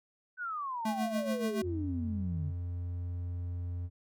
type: exponential sweep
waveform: sine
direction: down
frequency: 1524 to 135.6 Hz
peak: -34 dBFS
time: 0.37-2.53 s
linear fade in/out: 50 ms
type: tone with tremolo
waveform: square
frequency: 219.2 Hz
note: A3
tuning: 6 cents flat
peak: -30 dBFS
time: 0.85-1.62 s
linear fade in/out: 5 ms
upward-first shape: sine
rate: 7 Hz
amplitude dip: 70%
type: tone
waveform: triangle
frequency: 87.9 Hz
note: F2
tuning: 12 cents sharp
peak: -32 dBFS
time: 1.62-3.9 s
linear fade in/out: 50 ms
effects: none